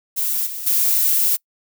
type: noise with level steps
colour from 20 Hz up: violet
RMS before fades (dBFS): -21 / -29 / -17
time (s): 0.16-1.37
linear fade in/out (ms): 20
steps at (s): 0.46 / 0.66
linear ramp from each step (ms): 10
effects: noise-tail reverb RT60 0.1 s tail -25 dB re dry